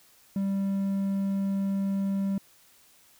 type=tone; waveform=triangle; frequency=196 Hz; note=G3; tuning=in tune; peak=-23 dBFS; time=0.36-2.38 s; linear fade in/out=2 ms; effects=white hiss -59 dBFS RMS until 3.19 s